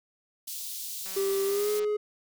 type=high-pass noise; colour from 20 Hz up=white; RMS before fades=-37 dBFS; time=0.47-1.8 s; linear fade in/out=10 ms; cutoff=3500 Hz; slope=24 dB/octave
type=click train; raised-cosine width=0.2 ms; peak=-28 dBFS; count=151; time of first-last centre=1.06-1.845 s; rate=191 Hz
type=tone with pitch glide; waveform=triangle; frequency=392 to 420.1 Hz; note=G4 to G#4; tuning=0 to +20 cents; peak=-23 dBFS; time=1.16-1.97 s; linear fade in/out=10 ms; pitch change=+120 cents; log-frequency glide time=1.45-1.7 s
effects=none